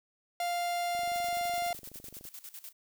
45% pulse tone, 698.5 Hz, F5, in tune, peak -30 dBFS, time 0.4-1.73 s, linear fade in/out 2 ms
click train, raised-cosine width 2 ms, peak -39 dBFS, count 32, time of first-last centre 0.95-2.253 s, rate 23.8 Hz
blue noise with tremolo, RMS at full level -45 dBFS, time 1.14-2.73 s, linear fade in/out 10 ms, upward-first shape square, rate 10 Hz, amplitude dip 80%
effects none

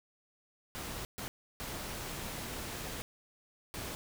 pink noise bursts at uneven times, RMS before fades -41 dBFS, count 4, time 0.75-1.05 / 1.18-1.28 / 1.6-3.02 / 3.74-3.95 s, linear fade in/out 0 ms, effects none

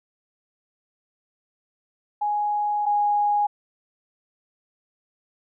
sine tone pair in turn, 832 / 826.3 Hz, G#5 / G#5, +3 / -9 cents, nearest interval unison, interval 12 cents, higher first, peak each -21 / -18 dBFS, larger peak second, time 2.21-2.86 / 2.86-3.47 s, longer first, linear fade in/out 10 ms, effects none

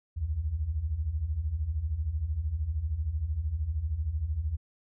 sine beating tone pair, 68 / 81 Hz, C#2 / E2, -33 / -30 cents, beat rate 13 Hz, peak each -34 / -29 dBFS, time 0.16-4.57 s, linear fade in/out 20 ms, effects none

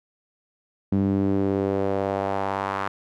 sawtooth tone with band-pass filter sweep, 98 Hz, G2, in tune, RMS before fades -24 dBFS, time 0.92-2.88 s, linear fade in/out 5 ms, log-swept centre 220 to 1200 Hz, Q 2, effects none

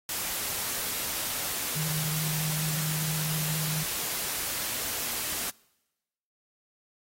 sine tone in noise, 155.56 Hz, D#3, in tune, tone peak -31 dBFS, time 1.76-3.83 s, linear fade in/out 2 ms, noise white, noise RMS -32 dBFS, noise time 0.09-5.5 s, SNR -2 dB, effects noise-tail reverb RT60 1.0 s tail -25 dB re dry + AAC 48 kbps

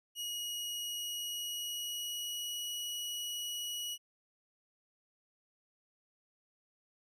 sawtooth tone with pitch glide, 2897 to 2917 Hz, F#7 to F#7, -37 to -25 cents, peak -34 dBFS, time 0.15-3.98 s, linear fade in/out 50 ms, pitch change +12 cents, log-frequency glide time 0.78-2.7 s, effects none

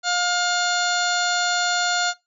harmonic tone with a mistuned harmonic, 710 Hz, F5, 28 cents sharp, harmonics 1 / 2 / 3 / 4 / 5 / 6 / 7 / 8 / 9 / 10, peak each -25 / -23 / -35 / -35 / -29 / -26 / -37 / -36 / -36 / -30 dBFS, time 0.03-2.14 s, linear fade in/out 50 ms, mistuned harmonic 7, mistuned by -66 cents, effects noise-tail reverb RT60 0.2 s tail -20 dB re dry

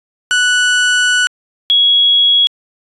30% pulse / sine tone pair in turn, 1480 / 3331 Hz, F#6 / G#7, 0 / +4 cents, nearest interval octave + major second, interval 1404 cents, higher second, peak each -7 dBFS, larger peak neither, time 0.31-1.27 / 1.7-2.47 s, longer first, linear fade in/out 0 ms, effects resampled to 24000 Hz

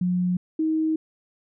sine tone pair in turn, 179.8 / 316.1 Hz, F#3 / D#4, -49 / +27 cents, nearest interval minor seventh, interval 976 cents, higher second, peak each -20 dBFS, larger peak neither, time 0.01-0.37 / 0.59-0.96 s, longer second, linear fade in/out 5 ms, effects none

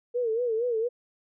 sine tone with vibrato, 466.2 Hz, A#4, in tune, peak -24 dBFS, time 0.14-0.89 s, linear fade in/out 20 ms, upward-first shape sine, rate 4.3 Hz, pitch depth 110 cents each way, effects none

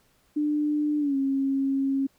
sine tone with pitch glide, 298.1 to 271.8 Hz, D4 to C#4, +26 to -34 cents, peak -22 dBFS, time 0.36-2.07 s, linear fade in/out 10 ms, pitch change -160 cents, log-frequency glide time 0.99-1.16 s, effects pink hiss -65 dBFS RMS until 2.18 s

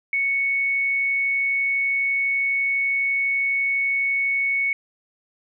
sine tone, 2217 Hz, C#7, in tune, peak -19 dBFS, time 0.13-4.73 s, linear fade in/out 2 ms, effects none

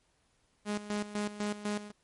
sawtooth tone with tremolo, 207.7 Hz, G#3, in tune, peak -27 dBFS, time 0.65-1.92 s, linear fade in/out 50 ms, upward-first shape square, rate 4 Hz, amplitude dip 75%, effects pink hiss -72 dBFS RMS until 2.03 s + MP3 48 kbps

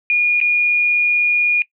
sine tone with dropouts, 2436 Hz, D#7, 37 cents flat, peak -12 dBFS, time 0.1-1.62 s, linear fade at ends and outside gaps 1 ms, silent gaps 0.402-0.413 s, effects noise-tail reverb RT60 0.1 s tail -20 dB re dry

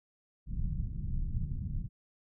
pink low-pass noise, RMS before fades -34 dBFS, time 0.46-1.89 s, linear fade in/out 50 ms, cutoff 160 Hz, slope 24 dB/octave, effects none

